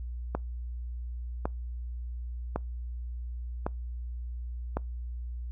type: click train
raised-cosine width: 1 ms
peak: -15 dBFS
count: 5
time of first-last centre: 0.35-4.77 s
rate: 0.905 Hz
effects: noise-tail reverb RT60 0.2 s tail -26 dB re dry + added 60 Hz sine -34 dBFS peak until 5.51 s